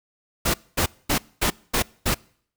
pink noise bursts, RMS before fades -21 dBFS, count 6, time 0.45-2.146 s, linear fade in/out 10 ms, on 91 ms, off 230 ms, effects noise-tail reverb RT60 0.6 s tail -25 dB re dry

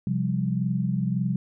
sine chord, C suspended fourth, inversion none, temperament just, 130.81 / 174.42 / 196.22 Hz, C3 / F3 / G3, 0 / -2 / +2 cents, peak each -27 dBFS, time 0.07-1.36 s, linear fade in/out 2 ms, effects none

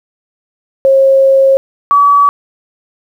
sine tone pair in turn, 539 / 1142.1 Hz, C#5 / D6, -49 / -49 cents, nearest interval octave + minor second, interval 1300 cents, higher second, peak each -4 dBFS, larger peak neither, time 0.85-1.57 / 1.91-2.29 s, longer first, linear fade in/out 0 ms, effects 7-bit

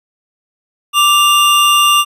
square tone pair together, 1177.8 / 2796 Hz, D6 / F7, +5 / +1 cents, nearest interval octave + minor third, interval 1496 cents, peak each -11 dBFS, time 0.93-2.05 s, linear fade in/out 50 ms, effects resampled to 32000 Hz

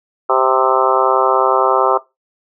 harmonic tone with a mistuned harmonic, 130.81 Hz, C3, in tune, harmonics 3 / 4 / 5 / 6 / 7 / 8 / 9 / 10, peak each -19 / -19 / -19 / -19 / -19 / -19 / -19 / -19 dBFS, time 0.29-1.98 s, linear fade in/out 10 ms, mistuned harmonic 9, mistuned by +25 cents, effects noise-tail reverb RT60 0.2 s tail -18 dB re dry

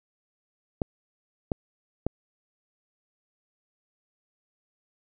clicks, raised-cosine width 2 ms, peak -12 dBFS, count 3, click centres 0.818 / 1.518 / 2.066 s, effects none

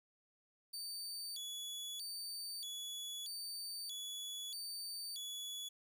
sawtooth tone with vibrato, 3951 Hz, B7, in tune, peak -40 dBFS, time 0.73-5.69 s, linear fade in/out 10 ms, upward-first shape square, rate 0.79 Hz, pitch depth 260 cents each way, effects 12-bit

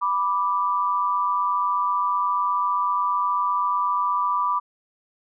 sine tone pair together, 986.6 / 1174.7 Hz, B5 / D6, -2 / 0 cents, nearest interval minor third, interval 302 cents, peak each -23 / -22 dBFS, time 0.01-4.6 s, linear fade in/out 20 ms, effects none

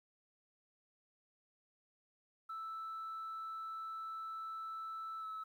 sine tone with pitch glide, 1318.5 to 1301.1 Hz, E6 to E6, 0 to -23 cents, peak -40 dBFS, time 2.49-5.44 s, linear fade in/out 10 ms, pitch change -23 cents, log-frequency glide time 5.2-5.25 s, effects tanh soft clip ceiling -39 dBFS + 12-bit

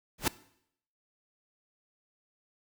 pink noise with exponential growth, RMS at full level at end -20 dBFS, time 0.18-0.28 s, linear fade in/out 5 ms, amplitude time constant 20 ms, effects noise-tail reverb RT60 0.7 s tail -19 dB re dry

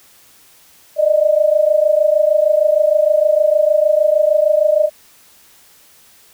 sine tone pair together, 595.8 / 622.3 Hz, D5 / D#5, +25 / 0 cents, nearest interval minor second, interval 75 cents, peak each -13 / -13 dBFS, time 0.96-4.9 s, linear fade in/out 50 ms, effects white hiss -48 dBFS RMS until 6.33 s

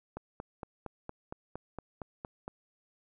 click train, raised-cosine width 1 ms, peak -25 dBFS, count 11, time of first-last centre 0.17-2.479 s, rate 4.33 Hz, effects none

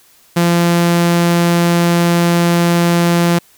sawtooth tone, 171.7 Hz, F3, 29 cents flat, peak -6 dBFS, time 0.36-3.39 s, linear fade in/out 10 ms, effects white hiss -49 dBFS RMS until 3.57 s

